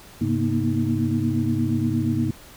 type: tone cluster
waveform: sine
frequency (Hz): 102.2 / 133.8 / 232.7 / 241.2 / 314.1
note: G#2 / C3 / A#3 / B3 / D#4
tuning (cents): -27 / +39 / -3 / -41 / +16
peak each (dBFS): -26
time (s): 0.21-2.31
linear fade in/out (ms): 5
effects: pink hiss -46 dBFS RMS until 2.56 s